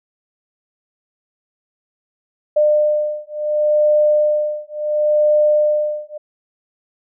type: beating tone pair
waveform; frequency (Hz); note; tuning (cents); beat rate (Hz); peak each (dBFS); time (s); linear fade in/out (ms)
sine; 601 / 601.71; D5 / D5; +40 / +42; 0.71; -16; 2.56-6.18; 10
effects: none